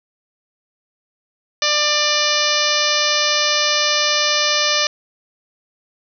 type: harmonic tone with a mistuned harmonic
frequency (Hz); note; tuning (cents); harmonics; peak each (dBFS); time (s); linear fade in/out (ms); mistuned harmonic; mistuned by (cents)
595; D5; +22; 1 / 2 / 3 / 4 / 5 / 6 / 7 / 8 / 9 / 10; -24 / -24 / -24 / -24 / -24 / -24 / -24 / -24 / -24 / -24; 1.62-4.87; 2; 5; -26
effects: none